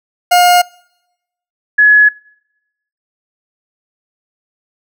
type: tone pair in turn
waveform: 40% pulse / sine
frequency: 712 / 1693.4 Hz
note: F5 / G#6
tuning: +33 / +33 cents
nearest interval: octave + minor third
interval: 1500 cents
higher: second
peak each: -5 / -4 dBFS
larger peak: second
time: 0.31-0.62 / 1.78-2.09 s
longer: neither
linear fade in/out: 10 ms
effects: noise-tail reverb RT60 0.9 s tail -26 dB re dry